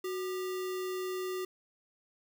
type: tone with sample-and-hold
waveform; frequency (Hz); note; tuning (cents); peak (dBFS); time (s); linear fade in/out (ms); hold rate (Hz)
sine; 370; F#4; 0; -33; 0.04-1.45; 5; 1575
effects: none